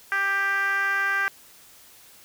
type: tone with band-pass filter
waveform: 10% pulse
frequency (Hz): 394.2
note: G4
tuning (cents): +10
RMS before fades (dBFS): -24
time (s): 0.12-1.28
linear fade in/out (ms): 0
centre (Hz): 1600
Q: 3.8
effects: white hiss -51 dBFS RMS until 2.24 s